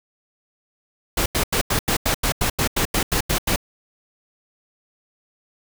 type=noise bursts; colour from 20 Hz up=pink; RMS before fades=-20 dBFS; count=14; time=1.17-3.561 s; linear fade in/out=5 ms; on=90 ms; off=87 ms; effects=none